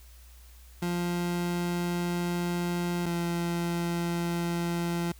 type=tone pair in turn; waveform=30% pulse; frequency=174.61 / 171.51 Hz; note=F3 / F3; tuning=0 / -31 cents; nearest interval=unison; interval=31 cents; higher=first; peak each=-25 dBFS; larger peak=neither; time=0.82-3.06 / 3.06-5.12 s; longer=first; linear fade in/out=5 ms; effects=added 60 Hz sine -49 dBFS peak until 5.19 s + white hiss -58 dBFS RMS until 5.19 s